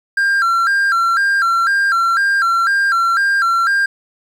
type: tone with vibrato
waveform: triangle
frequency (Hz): 1475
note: F#6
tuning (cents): -6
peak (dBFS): -10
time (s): 0.17-3.86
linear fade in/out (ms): 5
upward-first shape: square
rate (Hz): 2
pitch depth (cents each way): 140
effects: 8-bit